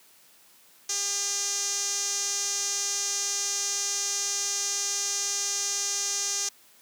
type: tone with band-pass filter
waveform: sawtooth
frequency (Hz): 402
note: G4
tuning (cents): +44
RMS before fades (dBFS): -29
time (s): 0.89-6.49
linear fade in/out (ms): 5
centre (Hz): 6300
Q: 5.3
effects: white hiss -57 dBFS RMS until 6.81 s + high-pass 150 Hz 12 dB/octave